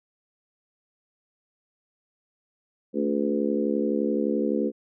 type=harmonic tone with a mistuned harmonic; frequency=71.7 Hz; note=D2; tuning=41 cents flat; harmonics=3 / 4 / 5 / 6 / 7; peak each=-27 / -28 / -29 / -30 / -30 dBFS; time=2.93-4.72 s; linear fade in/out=50 ms; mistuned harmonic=3; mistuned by=+30 cents; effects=none